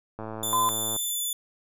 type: click train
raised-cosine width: 1 ms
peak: -22 dBFS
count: 86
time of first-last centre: 0.19-0.963 s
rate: 110 Hz
type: tone with pitch glide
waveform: 5% pulse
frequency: 3523 to 3491 Hz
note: A7 to A7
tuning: +1 to -14 cents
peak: -20 dBFS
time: 0.43-1.33 s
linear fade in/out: 2 ms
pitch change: -15 cents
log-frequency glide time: 1.02-1.21 s
type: tone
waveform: sine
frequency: 1024 Hz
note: C6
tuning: 38 cents flat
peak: -21 dBFS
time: 0.53-0.69 s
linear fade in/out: 0 ms
effects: none